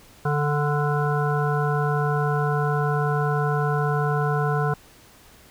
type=harmonic tone with a mistuned harmonic; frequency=146.83 Hz; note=D3; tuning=in tune; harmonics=1 / 3 / 5 / 7 / 9 / 10; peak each=-22 / -27 / -29 / -30 / -32 / -32 dBFS; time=0.25-4.74 s; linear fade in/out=5 ms; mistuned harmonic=9; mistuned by=+20 cents; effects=pink hiss -51 dBFS RMS until 5.5 s